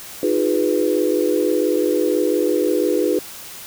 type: chord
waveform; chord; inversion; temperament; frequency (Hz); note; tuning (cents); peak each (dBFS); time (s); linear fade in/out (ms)
sine; F half-diminished seventh; third; equal with one note detuned; 311.1 / 357 / 415.3 / 493.9; Eb4 / F4 / Ab4 / Cb5; 0 / +38 / 0 / 0; -21; 0.23-3.19; 2
effects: white hiss -36 dBFS RMS until 3.66 s